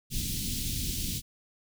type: band-stop noise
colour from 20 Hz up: pink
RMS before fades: -32 dBFS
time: 0.1-1.22 s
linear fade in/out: 50 ms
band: 260 to 3200 Hz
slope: 24 dB/octave
effects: none